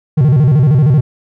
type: tone with vibrato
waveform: triangle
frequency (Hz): 138.59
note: C#3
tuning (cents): 0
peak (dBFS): -4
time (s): 0.17-1.01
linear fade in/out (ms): 10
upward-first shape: square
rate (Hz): 13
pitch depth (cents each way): 190
effects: none